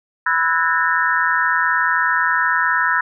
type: tone cluster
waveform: sine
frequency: 990 / 1314 / 1473 / 1645 / 1814 Hz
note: B5 / E6 / F#6 / G#6 / A#6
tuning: +4 / -6 / -8 / -17 / -48 cents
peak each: -21 dBFS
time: 0.26-3.01 s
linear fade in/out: 5 ms
effects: none